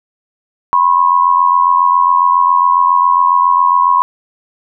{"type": "tone pair together", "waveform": "sine", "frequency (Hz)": [990, 1077.3], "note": ["B5", "C#6"], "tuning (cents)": [4, -50], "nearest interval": "minor second", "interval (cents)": 146, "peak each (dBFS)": -10, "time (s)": [0.73, 4.02], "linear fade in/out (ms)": 0, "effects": []}